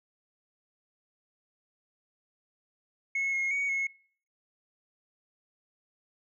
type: tone with pitch steps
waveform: sine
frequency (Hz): 2184 / 2157 / 2239 / 2179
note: C#7 / C#7 / C#7 / C#7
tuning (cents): -26 / -48 / +17 / -30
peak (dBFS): -25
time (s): 3.15-3.87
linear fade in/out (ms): 5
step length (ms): 180
effects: noise-tail reverb RT60 0.5 s tail -25 dB re dry + tanh soft clip ceiling -25 dBFS